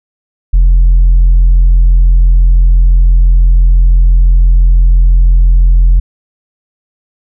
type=tone with tanh clipping; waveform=sine; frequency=42.96 Hz; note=F1; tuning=28 cents flat; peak=-3 dBFS; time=0.53-6 s; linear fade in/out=10 ms; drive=1 dB; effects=none